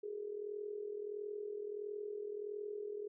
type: tone with amplitude modulation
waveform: sine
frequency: 415.3 Hz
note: G#4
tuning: in tune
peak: -37 dBFS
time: 0.03-3.08 s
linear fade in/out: 10 ms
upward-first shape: sine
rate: 41.5 Hz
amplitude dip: 70%
effects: none

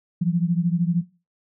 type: beating tone pair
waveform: sine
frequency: 168.3 / 181.3 Hz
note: E3 / F#3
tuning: +36 / -35 cents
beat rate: 13 Hz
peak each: -21 dBFS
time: 0.21-1.02 s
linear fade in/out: 10 ms
effects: noise-tail reverb RT60 0.3 s tail -18 dB re dry

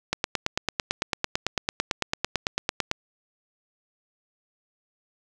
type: click train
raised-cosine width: 0.2 ms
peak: -6 dBFS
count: 26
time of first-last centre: 0.13-2.914 s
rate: 8.98 Hz
effects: none

